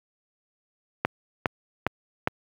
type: click train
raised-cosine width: 0.5 ms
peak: -6 dBFS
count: 4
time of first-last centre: 1.05-2.274 s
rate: 2.45 Hz
effects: high-pass 80 Hz 12 dB/octave + 8-bit